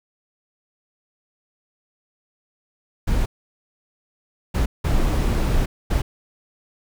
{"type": "noise bursts at uneven times", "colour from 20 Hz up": "brown", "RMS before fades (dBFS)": -19, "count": 4, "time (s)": [[3.07, 3.26], [4.54, 4.66], [4.84, 5.66], [5.9, 6.02]], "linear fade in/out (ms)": 10, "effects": []}